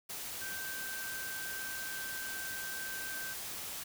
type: tone in noise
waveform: sine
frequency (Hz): 1557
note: G6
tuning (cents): -12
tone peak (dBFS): -41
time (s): 0.41-3.34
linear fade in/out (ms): 10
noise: white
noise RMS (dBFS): -42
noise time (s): 0.09-3.84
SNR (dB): -2
effects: none